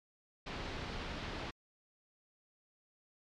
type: low-pass noise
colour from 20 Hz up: pink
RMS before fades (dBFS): -42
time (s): 0.46-1.51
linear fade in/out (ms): 10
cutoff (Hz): 4500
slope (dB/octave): 24
effects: MP3 96 kbps